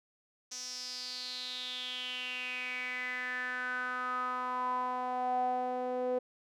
sawtooth tone with band-pass filter sweep, 251.3 Hz, B3, 30 cents sharp, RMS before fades -36 dBFS, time 0.51-6.19 s, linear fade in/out 10 ms, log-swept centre 5900 to 540 Hz, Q 7, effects none

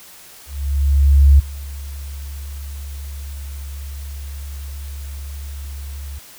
sine tone with ADSR envelope, 70 Hz, C#2, 18 cents sharp, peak -5 dBFS, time 0.46-6.19 s, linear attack 930 ms, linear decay 13 ms, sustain -22 dB, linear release 9 ms, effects white hiss -42 dBFS RMS until 6.38 s

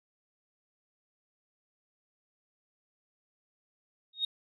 sine tone with exponential growth, 3729 Hz, A#7, in tune, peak -23 dBFS, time 4.13-4.25 s, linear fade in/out 5 ms, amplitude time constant 26 ms, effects tanh soft clip ceiling -21 dBFS

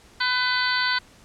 harmonic tone with a mistuned harmonic, 501 Hz, B4, 25 cents sharp, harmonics 2 / 3 / 4 / 5 / 6 / 7 / 8 / 9, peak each -28 / -24 / -29 / -37 / -34 / -34 / -30 / -28 dBFS, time 0.2-0.99 s, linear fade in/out 10 ms, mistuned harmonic 6, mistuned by +47 cents, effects pink hiss -52 dBFS RMS until 1.24 s + low-pass 9000 Hz 12 dB/octave

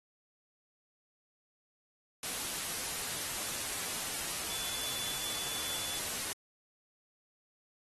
sine tone in noise, 3468 Hz, A7, 26 cents flat, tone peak -43 dBFS, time 4.5-5.99 s, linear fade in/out 2 ms, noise white, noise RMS -37 dBFS, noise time 2.23-6.33 s, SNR -9 dB, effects AAC 32 kbps

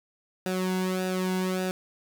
sawtooth tone with flanger, 185.4 Hz, F#3, 4 cents sharp, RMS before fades -28 dBFS, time 0.46-1.71 s, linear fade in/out 0 ms, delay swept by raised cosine 0.93 to 1.64 ms, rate 1.7 Hz, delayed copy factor -0.75, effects none

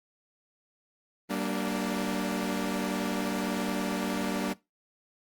sawtooth chord, G minor, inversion none, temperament equal with one note detuned, 191.85 / 233.1 / 293.7 Hz, G3 / Bb3 / D4, -37 / 0 / 0 cents, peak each -29 dBFS, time 1.29-4.54 s, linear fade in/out 20 ms, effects noise-tail reverb RT60 0.2 s tail -19 dB re dry + Opus 24 kbps

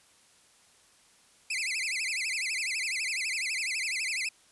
sawtooth tone with vibrato, 2315 Hz, D7, 25 cents flat, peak -26 dBFS, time 1.5-4.29 s, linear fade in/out 5 ms, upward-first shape sine, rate 12 Hz, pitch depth 240 cents each way, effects white hiss -61 dBFS RMS until 4.51 s + resampled to 24000 Hz

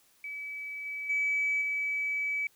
sine tone with level steps, 2291 Hz, D7, 44 cents flat, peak -36 / -34 / -25 / -28 dBFS, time 0.24-2.47 s, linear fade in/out 2 ms, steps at 0.85 / 1.09 / 1.61 s, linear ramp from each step 10 ms, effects tanh soft clip ceiling -21 dBFS + white hiss -65 dBFS RMS until 2.55 s

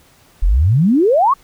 sine exponential sweep, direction up, 37 to 1174.7 Hz, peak -9 dBFS, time 0.42-1.34 s, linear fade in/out 10 ms, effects pink hiss -50 dBFS RMS until 1.43 s

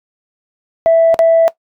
sine tone with dropouts, 659.3 Hz, E5, in tune, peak -4 dBFS, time 0.86-1.48 s, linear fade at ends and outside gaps 0 ms, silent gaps 1.143-1.191 s, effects noise-tail reverb RT60 0.1 s tail -19 dB re dry + tanh soft clip ceiling -3 dBFS

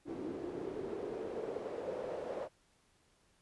pink noise with band-pass filter sweep, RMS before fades -41 dBFS, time 0.05-2.49 s, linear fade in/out 50 ms, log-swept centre 330 to 570 Hz, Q 4.3, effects pink hiss -71 dBFS RMS until 3.41 s + resampled to 24000 Hz

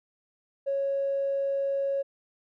triangle tone with tanh clipping, 552 Hz, C#5, 7 cents flat, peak -25 dBFS, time 0.66-2.03 s, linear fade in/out 20 ms, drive 4 dB, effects none

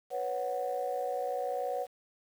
sine chord, B suspended second, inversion none, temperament equal, 493.9 / 554.4 / 740 Hz, B4 / C#5 / F#5, 0 / 0 / 0 cents, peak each -35 / -35 / -34 dBFS, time 0.1-1.87 s, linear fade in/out 50 ms, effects tanh soft clip ceiling -23 dBFS + 9-bit

